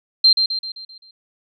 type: tone with echo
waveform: sine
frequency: 4157 Hz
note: C8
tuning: 12 cents flat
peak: -8 dBFS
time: 0.24-0.33 s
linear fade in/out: 5 ms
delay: 130 ms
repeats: 6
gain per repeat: -6 dB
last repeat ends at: 1.11 s
effects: none